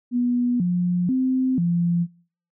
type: tone with pitch steps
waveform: sine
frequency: 244.2 / 177.5 / 259.1 / 172.1 Hz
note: B3 / F3 / C4 / F3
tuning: -19 / +28 / -17 / -25 cents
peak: -18 dBFS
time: 0.11-2.07 s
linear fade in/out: 50 ms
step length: 490 ms
effects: noise-tail reverb RT60 0.5 s tail -24 dB re dry